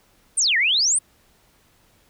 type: exponential two-way sweep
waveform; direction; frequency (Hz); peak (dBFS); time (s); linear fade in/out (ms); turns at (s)
sine; down then up; 9520 to 1763 to 9520; -16; 0.37-0.99; 10; 0.57
effects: pink hiss -59 dBFS RMS until 2.09 s